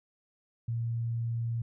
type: tone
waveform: sine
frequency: 116.2 Hz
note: A#2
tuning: 5 cents flat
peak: -29 dBFS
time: 0.68-1.62 s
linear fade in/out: 5 ms
effects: none